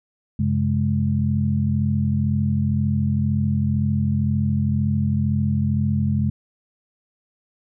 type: tone cluster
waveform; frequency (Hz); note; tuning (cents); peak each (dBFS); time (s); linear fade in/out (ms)
sine; 93.8 / 135.8 / 209.2; F#2 / C#3 / G#3; +24 / -35 / +13; -22; 0.39-6.3; 5
effects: none